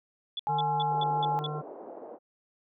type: tone bursts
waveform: sine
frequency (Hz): 3442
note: A7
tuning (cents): -39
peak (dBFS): -31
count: 6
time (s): 0.37-1.464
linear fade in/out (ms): 2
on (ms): 24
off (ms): 190
type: tone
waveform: sine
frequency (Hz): 841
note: G#5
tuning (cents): +22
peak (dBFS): -26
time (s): 0.47-1.39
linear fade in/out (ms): 0
type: harmonic tone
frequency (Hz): 150.9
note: D3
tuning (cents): +47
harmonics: 1 / 3 / 5 / 7 / 9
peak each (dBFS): -34 / -39 / -41 / -42 / -44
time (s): 0.48-1.62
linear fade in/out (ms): 20
type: band-pass noise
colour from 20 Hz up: pink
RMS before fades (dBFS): -44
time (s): 0.89-2.19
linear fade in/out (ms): 50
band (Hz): 330 to 760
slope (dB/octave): 24
effects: none